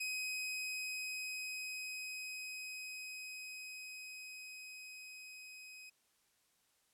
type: tone with level ramp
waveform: sawtooth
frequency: 2522 Hz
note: D#7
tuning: 23 cents sharp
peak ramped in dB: -34 to -48 dBFS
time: 0-5.9 s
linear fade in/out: 10 ms
effects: white hiss -75 dBFS RMS until 6.93 s + low-pass 12000 Hz 12 dB/octave